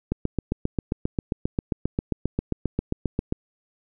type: click train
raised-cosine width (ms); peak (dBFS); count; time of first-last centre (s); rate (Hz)
3; -10; 25; 0.12-3.324; 7.49
effects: none